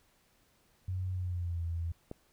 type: tone with pitch glide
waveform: sine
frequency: 92.5 to 83.85 Hz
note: F#2 to E2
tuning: 0 to +30 cents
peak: -32 dBFS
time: 0.88-1.92 s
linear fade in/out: 5 ms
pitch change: -170 cents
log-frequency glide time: 1.12-1.64 s
type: click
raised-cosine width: 2 ms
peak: -27 dBFS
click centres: 2.114 s
effects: pink hiss -69 dBFS RMS until 2.32 s